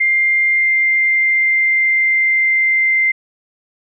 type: tone with pitch glide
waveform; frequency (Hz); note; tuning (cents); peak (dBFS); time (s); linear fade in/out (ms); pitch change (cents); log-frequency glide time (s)
sine; 2100 to 2085; C7 to C7; +6 to -7; -11; 0-3.12; 10; -13; 0.49-2.97
effects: none